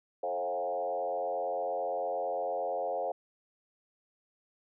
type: tone with frequency modulation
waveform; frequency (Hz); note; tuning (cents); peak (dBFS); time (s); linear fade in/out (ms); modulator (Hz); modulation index
sine; 620; D#5; -6; -30; 0.23-3.12; 5; 88.8; 1.8
effects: none